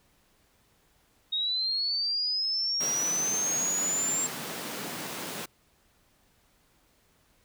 sine linear sweep, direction up, 3729 to 7459 Hz, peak -26 dBFS, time 1.32-4.27 s, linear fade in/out 10 ms
pink high-pass noise, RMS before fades -37 dBFS, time 2.8-5.46 s, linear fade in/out 10 ms, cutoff 160 Hz, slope 24 dB/octave
effects pink hiss -66 dBFS RMS until 7.44 s

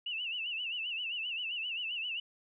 sine tone with vibrato, 2794 Hz, F7, in tune, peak -34 dBFS, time 0.06-2.2 s, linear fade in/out 5 ms, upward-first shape sine, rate 7.6 Hz, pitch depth 120 cents each way, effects none

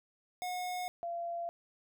square / sine tone pair in turn, 725 / 684.9 Hz, F#5 / F5, -35 / -34 cents, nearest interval minor second, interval 99 cents, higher first, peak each -36 / -35 dBFS, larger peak second, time 0.42-0.88 / 1.03-1.49 s, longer neither, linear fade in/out 0 ms, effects none

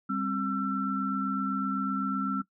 sine tone cluster, 197.5 / 265.4 / 1342 Hz, G3 / C4 / E6, +13 / +25 / +31 cents, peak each -32 / -32 / -31 dBFS, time 0.09-2.42 s, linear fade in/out 10 ms, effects noise-tail reverb RT60 0.1 s tail -17 dB re dry

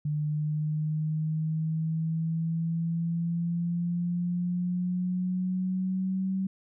sine exponential sweep, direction up, 149.3 to 191.2 Hz, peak -26 dBFS, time 0.05-6.47 s, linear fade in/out 5 ms, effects none

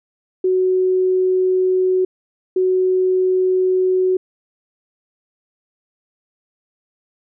sine tone pair in turn, 371.2 / 371.2 Hz, F#4 / F#4, +6 / +6 cents, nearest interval unison, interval 0 cents, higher neither, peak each -13 dBFS, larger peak neither, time 0.44-2.05 / 2.56-4.17 s, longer neither, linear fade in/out 5 ms, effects none

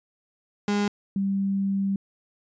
35% pulse / sine tone pair in turn, 204.8 / 196.14 Hz, G#3 / G3, -24 / +1 cents, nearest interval minor second, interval 75 cents, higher first, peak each -20 / -22 dBFS, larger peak first, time 0.68-0.88 / 1.16-1.96 s, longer second, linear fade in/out 2 ms, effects resampled to 16000 Hz

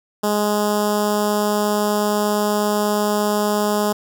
10% pulse tone with notch filter, 208.4 Hz, G#3, 6 cents sharp, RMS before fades -19 dBFS, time 0.23-3.93 s, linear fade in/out 10 ms, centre 2300 Hz, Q 0.67, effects none

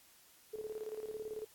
sine tone with tremolo, 432.7 Hz, A4, 29 cents flat, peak -38 dBFS, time 0.53-1.45 s, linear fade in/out 10 ms, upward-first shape square, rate 18 Hz, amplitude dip 65%, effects white hiss -63 dBFS RMS until 1.54 s + AAC 64 kbps

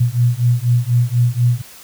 sine beating tone pair, 119 / 123.1 Hz, A#2 / B2, +36 / -5 cents, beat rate 4.1 Hz, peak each -15 dBFS, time 0-1.62 s, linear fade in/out 10 ms, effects white hiss -40 dBFS RMS until 1.83 s

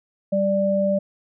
sine tone pair together, 196 / 589 Hz, G3 / D5, 0 / +5 cents, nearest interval octave + perfect fifth, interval 1905 cents, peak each -22 / -19 dBFS, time 0.32-0.99 s, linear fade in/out 10 ms, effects none

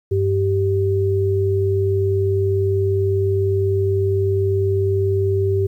sine tone pair together, 97.8 / 389.8 Hz, G2 / G4, -4 / -10 cents, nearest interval 2 octaves, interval 2394 cents, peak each -18 dBFS, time 0.11-5.67 s, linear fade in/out 10 ms, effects 9-bit

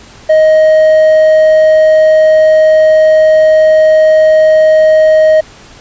sine tone with hard clipping, 626 Hz, D#5, 10 cents sharp, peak -4 dBFS, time 0.29-5.41 s, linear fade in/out 10 ms, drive 3 dB, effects pink hiss -36 dBFS RMS until 5.8 s + resampled to 16000 Hz

